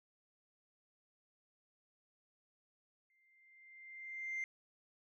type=tone with exponential growth; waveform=sine; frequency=2093 Hz; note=C7; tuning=in tune; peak=-34 dBFS; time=3.1-4.44 s; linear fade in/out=1 ms; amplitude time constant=290 ms; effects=tanh soft clip ceiling -35 dBFS